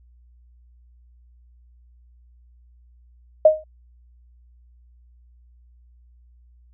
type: tone with exponential decay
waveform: sine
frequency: 622.3 Hz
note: D#5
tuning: in tune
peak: -5 dBFS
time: 3.45-3.64 s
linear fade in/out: 5 ms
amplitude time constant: 41 ms
effects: added 60 Hz sine -50 dBFS peak until 6.73 s